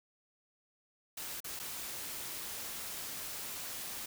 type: noise with dropouts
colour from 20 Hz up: white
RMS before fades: -42 dBFS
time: 1.17-4.06 s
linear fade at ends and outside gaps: 5 ms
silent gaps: 1.404-1.443 / 1.593-1.597 s
effects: none